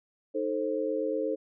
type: chord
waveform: sine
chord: A diminished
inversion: second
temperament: equal with one note detuned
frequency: 311.1 / 440 / 528.4 Hz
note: Eb4 / A4 / C5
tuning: 0 / 0 / +17 cents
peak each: -33 / -31 / -31 dBFS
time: 0.34-1.36 s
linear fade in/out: 20 ms
effects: none